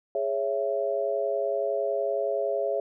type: chord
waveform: sine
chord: C# minor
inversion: second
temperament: just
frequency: 415.8 / 554.4 / 665.2 Hz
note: G#4 / C#5 / E5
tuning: +2 / 0 / +16 cents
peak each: -30 / -28 / -29 dBFS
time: 0.15-2.8 s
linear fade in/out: 2 ms
effects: none